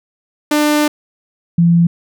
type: tone pair in turn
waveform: sawtooth / sine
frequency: 298.5 / 170.13 Hz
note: D4 / F3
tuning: +28 / -45 cents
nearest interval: minor seventh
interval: 973 cents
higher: first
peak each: -7 dBFS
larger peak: neither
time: 0.51-0.88 / 1.58-1.87 s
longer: first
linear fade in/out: 5 ms
effects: none